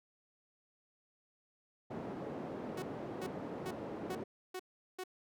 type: band-pass noise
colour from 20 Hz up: white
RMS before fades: -43 dBFS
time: 1.9-4.24 s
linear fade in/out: 10 ms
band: 160 to 450 Hz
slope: 12 dB/octave
type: tone bursts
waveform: sawtooth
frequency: 370 Hz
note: F#4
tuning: in tune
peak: -36 dBFS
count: 6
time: 2.77-5.038 s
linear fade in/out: 5 ms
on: 53 ms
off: 390 ms
effects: none